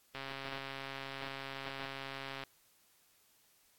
click train, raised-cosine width 0.3 ms, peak -26 dBFS, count 312, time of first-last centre 0.15-2.437 s, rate 136 Hz, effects white hiss -69 dBFS RMS until 3.78 s + AAC 64 kbps

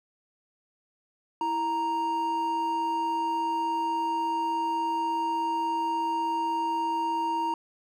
triangle tone pair together, 329.6 / 932.3 Hz, E4 / A#5, 0 / 0 cents, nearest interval octave + tritone, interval 1800 cents, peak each -32 / -24 dBFS, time 1.41-7.54 s, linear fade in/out 2 ms, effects none

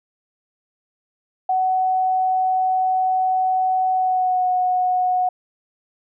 sine tone with pitch glide, 748 to 732.6 Hz, F#5 to F#5, +19 to -17 cents, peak -16 dBFS, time 1.49-5.29 s, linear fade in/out 5 ms, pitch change -36 cents, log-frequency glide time 3.92-4.48 s, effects none

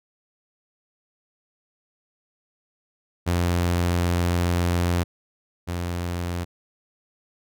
sawtooth tone pair in turn, 87.31 / 87.31 Hz, F2 / F2, 0 / 0 cents, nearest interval unison, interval 0 cents, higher neither, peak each -16 / -22 dBFS, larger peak first, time 3.26-5.04 / 5.67-6.45 s, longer first, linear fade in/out 20 ms, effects none

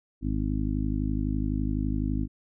harmonic tone, 51.91 Hz, G#1, in tune, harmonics 1 / 2 / 3 / 4 / 5 / 6, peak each -29 / -32 / -35 / -35 / -31 / -36 dBFS, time 0.21-2.28 s, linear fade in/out 50 ms, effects none

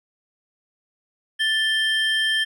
triangle tone pair together, 1760 / 3160 Hz, A6 / G7, 0 / +13 cents, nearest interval minor seventh, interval 1013 cents, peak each -20 dBFS, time 1.39-2.45 s, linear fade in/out 20 ms, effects none

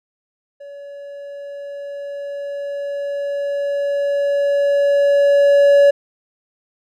triangle tone with level ramp, 567 Hz, C#5, 39 cents sharp, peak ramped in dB -31 to -5 dBFS, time 0.6-5.91 s, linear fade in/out 10 ms, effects none

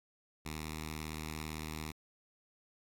5% pulse tone with notch filter, 77.78 Hz, D#2, in tune, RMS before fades -42 dBFS, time 0.45-1.92 s, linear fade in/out 10 ms, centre 580 Hz, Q 0.55, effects AAC 48 kbps

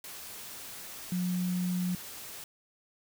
sine tone in noise, 180.2 Hz, F#3, 45 cents flat, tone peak -28 dBFS, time 1.12-1.95 s, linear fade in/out 2 ms, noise white, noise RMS -44 dBFS, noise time 0.04-2.44 s, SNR +13 dB, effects none

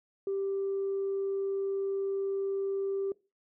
sine tone, 392 Hz, G4, in tune, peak -28 dBFS, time 0.27-3.12 s, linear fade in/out 2 ms, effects noise-tail reverb RT60 0.3 s tail -23 dB re dry + tanh soft clip ceiling -25 dBFS

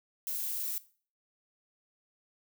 violet noise, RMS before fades -35 dBFS, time 0.27-0.78 s, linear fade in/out 0 ms, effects noise-tail reverb RT60 0.4 s tail -17 dB re dry

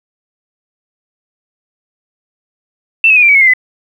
sine tone with pitch steps, 2671 / 2565 / 2464 / 2366 / 2272 / 2182 / 2096 / 2013 Hz, E7 / E7 / D#7 / D7 / C#7 / C#7 / C7 / B6, +22 / -48 / -17 / +12 / +42 / -28 / +2 / +33 cents, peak -4 dBFS, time 3.04-3.536 s, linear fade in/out 2 ms, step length 62 ms, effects 7-bit

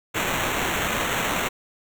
violet noise with sample-and-hold, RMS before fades -25 dBFS, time 0.14-1.49 s, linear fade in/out 20 ms, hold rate 4900 Hz, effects none

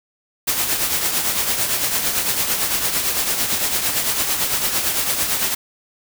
white noise with tremolo, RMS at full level -18 dBFS, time 0.47-5.55 s, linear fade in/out 10 ms, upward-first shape triangle, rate 8.9 Hz, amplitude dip 55%, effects none

